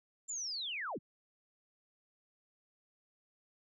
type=linear sweep; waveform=sine; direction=down; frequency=7320 to 79 Hz; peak=-37 dBFS; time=0.28-0.99 s; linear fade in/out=20 ms; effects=none